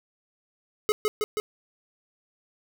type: tone with echo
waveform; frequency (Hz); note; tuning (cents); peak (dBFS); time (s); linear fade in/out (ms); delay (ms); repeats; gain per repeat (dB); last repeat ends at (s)
square; 425.2; G#4; +41; -20; 0.89-0.92; 0; 160; 3; -2; 1.4
effects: none